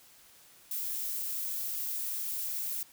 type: noise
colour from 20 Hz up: violet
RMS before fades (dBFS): -35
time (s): 0.71-2.83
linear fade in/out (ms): 2
effects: white hiss -58 dBFS RMS until 2.92 s